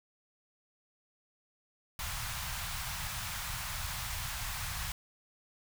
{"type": "band-stop noise", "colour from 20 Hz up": "pink", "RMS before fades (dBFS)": -38, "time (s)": [1.99, 4.92], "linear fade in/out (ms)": 2, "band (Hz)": [140, 850], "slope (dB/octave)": 24, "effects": []}